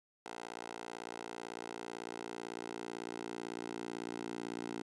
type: tone with high-pass filter sweep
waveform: 10% pulse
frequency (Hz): 58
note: A#1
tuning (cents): -8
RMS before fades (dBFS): -44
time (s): 0.26-4.82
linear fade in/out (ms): 0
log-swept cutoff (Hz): 560 to 300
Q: 1.6
effects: resampled to 22050 Hz